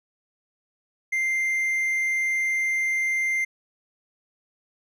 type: tone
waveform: triangle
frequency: 2093 Hz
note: C7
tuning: in tune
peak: -20 dBFS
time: 1.12-3.45 s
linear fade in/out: 10 ms
effects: none